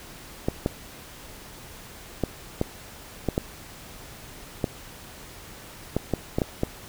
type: clicks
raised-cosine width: 2 ms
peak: -9 dBFS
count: 12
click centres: 0.485 / 0.661 / 2.237 / 2.614 / 3.287 / 3.379 / 4.642 / 5.966 / 6.137 / 6.385 / 6.418 / 6.634 s
effects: pink hiss -44 dBFS RMS until 6.88 s